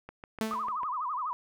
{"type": "click train", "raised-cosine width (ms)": 0.5, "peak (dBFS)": -28, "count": 6, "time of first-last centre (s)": [0.09, 0.833], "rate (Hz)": 6.73}
{"type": "tone with exponential decay", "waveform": "sawtooth", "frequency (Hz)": 220, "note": "A3", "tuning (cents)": 0, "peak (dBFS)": -22, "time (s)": [0.41, 0.78], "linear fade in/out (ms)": 0, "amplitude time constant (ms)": 79}
{"type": "tone with vibrato", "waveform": "sine", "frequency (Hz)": 1108.7, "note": "C#6", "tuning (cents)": 0, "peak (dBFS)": -30, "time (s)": [0.51, 1.33], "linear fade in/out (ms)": 0, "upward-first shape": "sine", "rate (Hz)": 12, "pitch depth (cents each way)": 230}
{"effects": []}